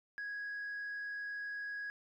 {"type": "tone with frequency modulation", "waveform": "sine", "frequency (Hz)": 1659, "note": "G#6", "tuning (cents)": -2, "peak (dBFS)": -37, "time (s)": [0.18, 1.9], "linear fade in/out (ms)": 0, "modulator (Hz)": 47.9, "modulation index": 0.23, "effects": ["tanh soft clip ceiling -37 dBFS"]}